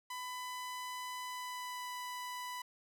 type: tone with pitch glide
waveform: sawtooth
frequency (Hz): 1000 to 992.5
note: B5 to B5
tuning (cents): +21 to +8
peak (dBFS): -37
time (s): 0.1-2.62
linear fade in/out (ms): 5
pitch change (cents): -13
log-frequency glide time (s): 1.25-1.89
effects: none